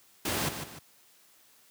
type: noise with echo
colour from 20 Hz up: pink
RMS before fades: -30 dBFS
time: 0.25-0.49 s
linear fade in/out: 5 ms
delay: 150 ms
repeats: 2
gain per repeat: -8 dB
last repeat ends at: 0.79 s
effects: white hiss -61 dBFS RMS until 1.7 s + high-pass 100 Hz 12 dB/octave